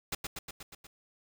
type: noise with echo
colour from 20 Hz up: pink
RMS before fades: -34 dBFS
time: 0.12-0.15 s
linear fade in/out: 5 ms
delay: 120 ms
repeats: 6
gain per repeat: -3 dB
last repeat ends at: 0.87 s
effects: none